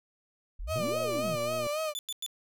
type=exponential two-way sweep; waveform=sine; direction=up then down; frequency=32 to 640 to 136.6 Hz; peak=-34 dBFS; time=0.59-1.36 s; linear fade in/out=10 ms; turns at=0.98 s
type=tone with vibrato; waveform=35% pulse; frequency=609 Hz; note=D#5; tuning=37 cents flat; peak=-28 dBFS; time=0.67-1.94 s; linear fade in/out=50 ms; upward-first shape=sine; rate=3.7 Hz; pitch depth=78 cents each way
type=click train; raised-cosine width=2 ms; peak=-29 dBFS; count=109; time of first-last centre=0.76-1.668 s; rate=119 Hz
type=tone bursts; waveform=sawtooth; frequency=3488 Hz; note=A7; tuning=16 cents flat; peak=-30 dBFS; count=3; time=1.95-2.263 s; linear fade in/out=0 ms; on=39 ms; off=98 ms
effects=none